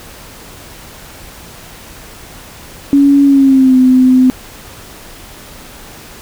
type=tone with pitch glide; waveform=sine; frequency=281 to 256.2 Hz; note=C#4 to C4; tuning=+24 to -36 cents; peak=-4 dBFS; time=2.93-4.3 s; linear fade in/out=0 ms; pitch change=-160 cents; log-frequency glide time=3.24-3.77 s; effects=pink hiss -34 dBFS RMS until 6.21 s